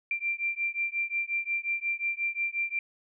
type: beating tone pair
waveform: sine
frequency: 2361 / 2366.6 Hz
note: D7 / D7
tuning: +9 / +13 cents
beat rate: 5.6 Hz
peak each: -31 dBFS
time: 0.11-2.79 s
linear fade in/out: 2 ms
effects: none